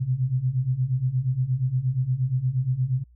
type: beating tone pair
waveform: sine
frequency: 123.47 / 131.97 Hz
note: B2 / C3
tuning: 0 / +15 cents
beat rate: 8.5 Hz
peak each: -26 / -23 dBFS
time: 0-3.04 s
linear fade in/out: 20 ms
effects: added 60 Hz sine -51 dBFS peak until 3.15 s